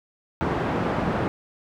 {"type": "band-pass noise", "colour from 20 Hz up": "pink", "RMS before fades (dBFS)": -25, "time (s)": [0.41, 1.28], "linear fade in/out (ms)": 0, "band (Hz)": [100, 1300], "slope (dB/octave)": 12, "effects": []}